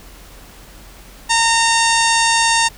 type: harmonic tone with a mistuned harmonic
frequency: 917 Hz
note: A#5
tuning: 29 cents flat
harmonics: 1 / 2 / 3 / 4 / 5 / 6 / 7 / 8 / 9 / 10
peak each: -16 / -19 / -21 / -22 / -23 / -24 / -24 / -25 / -26 / -26 dBFS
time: 1.29-2.69 s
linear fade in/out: 20 ms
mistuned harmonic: 8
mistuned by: -34 cents
effects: added 44 Hz sine -41 dBFS peak until 2.77 s + pink hiss -42 dBFS RMS until 2.77 s